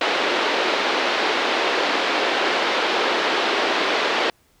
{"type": "band-pass noise", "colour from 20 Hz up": "pink", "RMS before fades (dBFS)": -21, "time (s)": [0.01, 4.3], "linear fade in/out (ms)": 2, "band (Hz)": [340, 4100], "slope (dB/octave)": 24, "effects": ["pink hiss -60 dBFS RMS until 4.6 s"]}